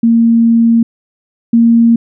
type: tone pair in turn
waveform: sine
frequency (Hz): 230.5 / 231.8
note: A#3 / A#3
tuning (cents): -19 / -10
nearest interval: unison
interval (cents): 9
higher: second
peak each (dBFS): -5 / -4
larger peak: second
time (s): 0.03-0.83 / 1.53-1.96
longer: first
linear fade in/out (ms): 5
effects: none